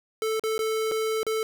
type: tone with dropouts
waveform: square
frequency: 440 Hz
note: A4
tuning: in tune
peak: -25 dBFS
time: 0.22-1.43 s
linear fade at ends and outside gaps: 1 ms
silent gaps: 0.396-0.437 / 0.58-0.591 / 0.914-0.918 / 1.231-1.266 s
effects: none